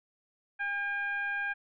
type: tone with frequency modulation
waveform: sine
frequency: 1612 Hz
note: G6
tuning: 48 cents sharp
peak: -30 dBFS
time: 0.59-1.54 s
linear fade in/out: 20 ms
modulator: 804 Hz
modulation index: 0.65
effects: none